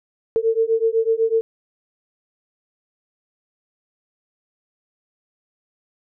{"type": "beating tone pair", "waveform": "sine", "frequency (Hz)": [446.9, 454.9], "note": ["A4", "A#4"], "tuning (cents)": [27, -42], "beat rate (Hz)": 8, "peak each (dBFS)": -19, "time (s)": [0.36, 1.41], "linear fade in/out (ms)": 0, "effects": []}